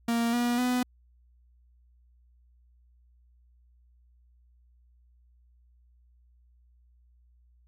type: tone with pitch steps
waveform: 45% pulse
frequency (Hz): 233.1 / 240.9 / 249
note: A#3 / B3 / B3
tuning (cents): 0 / -43 / +14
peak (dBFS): -24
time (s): 0.08-0.83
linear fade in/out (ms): 5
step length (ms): 250
effects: added 60 Hz sine -58 dBFS peak until 7.67 s + MP3 96 kbps